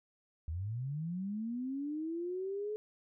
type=linear sweep; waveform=sine; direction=up; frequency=74.5 to 430 Hz; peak=-35 dBFS; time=0.48-2.76 s; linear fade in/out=0 ms; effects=none